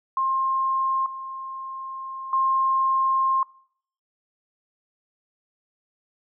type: tone with level steps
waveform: sine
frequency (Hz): 1062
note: C6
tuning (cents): +25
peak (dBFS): -20 / -31 / -18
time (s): 0.17-3.43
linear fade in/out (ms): 2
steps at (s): 1.06 / 2.33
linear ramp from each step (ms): 2
effects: noise-tail reverb RT60 0.6 s tail -25 dB re dry